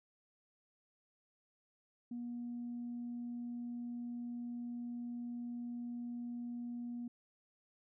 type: tone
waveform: sine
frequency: 240 Hz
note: B3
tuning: 49 cents flat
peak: -39 dBFS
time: 2.11-7.08 s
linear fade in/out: 5 ms
effects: tanh soft clip ceiling -36 dBFS

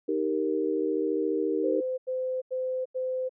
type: chord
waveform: sine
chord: Eb major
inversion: none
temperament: equal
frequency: 311.1 / 392 / 466.2 Hz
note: Eb4 / G4 / Bb4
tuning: 0 / 0 / 0 cents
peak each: -29 dBFS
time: 0.08-1.81 s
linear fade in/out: 10 ms
type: tone bursts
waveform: sine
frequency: 514 Hz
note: C5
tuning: 31 cents flat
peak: -27 dBFS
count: 4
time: 1.63-3.294 s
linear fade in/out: 20 ms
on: 350 ms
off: 88 ms
effects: none

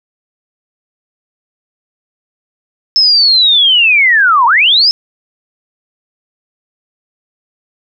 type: linear two-way sweep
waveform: sine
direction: down then up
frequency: 5274 to 902 to 5274 Hz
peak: -5 dBFS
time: 2.96-4.91 s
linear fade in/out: 0 ms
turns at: 4.46 s
effects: none

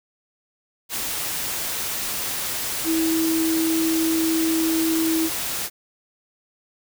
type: tone in noise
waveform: sine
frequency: 324.3 Hz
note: E4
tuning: 28 cents flat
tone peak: -19 dBFS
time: 2.84-5.3 s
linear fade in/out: 50 ms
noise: white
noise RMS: -27 dBFS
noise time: 0.89-5.7 s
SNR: +5 dB
effects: none

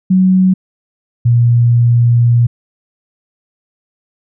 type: tone pair in turn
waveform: sine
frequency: 186.6 / 119.12 Hz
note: F#3 / A#2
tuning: +15 / +38 cents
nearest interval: minor sixth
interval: 777 cents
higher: first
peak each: -6 dBFS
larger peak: neither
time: 0.1-0.54 / 1.25-2.47 s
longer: second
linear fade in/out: 10 ms
effects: none

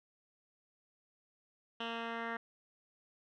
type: tone with low-pass filter sweep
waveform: 10% pulse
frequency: 230.5 Hz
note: A#3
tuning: 19 cents flat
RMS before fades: -40 dBFS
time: 1.8-2.37 s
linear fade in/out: 5 ms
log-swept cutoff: 2900 to 1900 Hz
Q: 5.4
effects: none

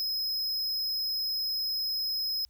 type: tone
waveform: square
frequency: 5110 Hz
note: D#8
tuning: 45 cents sharp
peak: -29 dBFS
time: 0-2.45 s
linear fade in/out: 0 ms
effects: added 60 Hz sine -60 dBFS peak until 2.49 s + white hiss -74 dBFS RMS until 2.49 s

